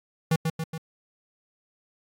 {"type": "tone with echo", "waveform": "square", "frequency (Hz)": 161.3, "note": "E3", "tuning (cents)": -37, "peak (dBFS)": -20, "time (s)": [0.31, 0.36], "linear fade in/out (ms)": 5, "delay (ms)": 140, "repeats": 3, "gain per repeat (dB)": -4, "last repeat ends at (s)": 0.78, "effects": ["AAC 64 kbps"]}